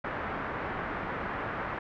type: low-pass noise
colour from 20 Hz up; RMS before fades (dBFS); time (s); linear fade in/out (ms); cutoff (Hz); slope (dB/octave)
white; -35; 0.04-1.79; 5; 1700; 24
effects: none